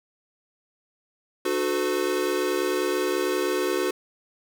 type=tone cluster; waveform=square; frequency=300.9 / 366.7 / 436 / 507 Hz; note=D4 / F#4 / A4 / B4; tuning=+42 / -15 / -16 / +45 cents; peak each=-32 / -26 / -31 / -31 dBFS; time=1.45-3.91 s; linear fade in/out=5 ms; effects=none